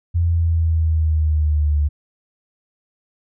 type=exponential sweep; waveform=sine; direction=down; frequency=85.7 to 73.1 Hz; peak=-14 dBFS; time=0.14-1.89 s; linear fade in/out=20 ms; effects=none